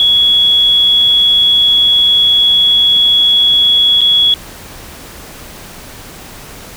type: tone with dropouts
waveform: sine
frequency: 3359 Hz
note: G#7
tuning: 19 cents sharp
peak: -6 dBFS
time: 0-4.34 s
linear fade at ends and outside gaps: 1 ms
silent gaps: 4.008-4.015 s
effects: pink hiss -32 dBFS RMS until 6.76 s